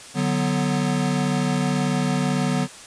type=chord; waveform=square; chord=B minor; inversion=first; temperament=equal; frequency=146.83 / 185 / 246.9 Hz; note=D3 / F#3 / B3; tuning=0 / 0 / 0 cents; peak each=-25 dBFS; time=0.14-2.68 s; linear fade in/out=50 ms; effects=white hiss -41 dBFS RMS until 2.86 s + resampled to 22050 Hz